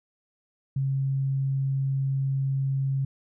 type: tone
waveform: sine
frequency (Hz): 135.7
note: C#3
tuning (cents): -36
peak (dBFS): -23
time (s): 0.76-3.05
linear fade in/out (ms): 5
effects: none